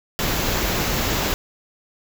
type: band-stop noise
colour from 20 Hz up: pink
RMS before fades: -22 dBFS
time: 0.19-1.34 s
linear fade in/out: 0 ms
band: 7700 to 11000 Hz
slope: 96 dB/octave
effects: none